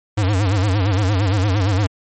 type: tone with vibrato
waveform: square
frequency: 98.5 Hz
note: G2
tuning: 9 cents sharp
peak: -15 dBFS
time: 0.17-1.87 s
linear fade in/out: 10 ms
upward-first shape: sine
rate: 8.7 Hz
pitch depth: 150 cents each way
effects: MP3 32 kbps